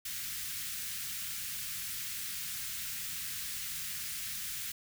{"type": "band-stop noise", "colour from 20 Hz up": "white", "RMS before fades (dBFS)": -39, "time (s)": [0.05, 4.72], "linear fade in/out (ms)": 5, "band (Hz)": [190, 1500], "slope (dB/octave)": 24, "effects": []}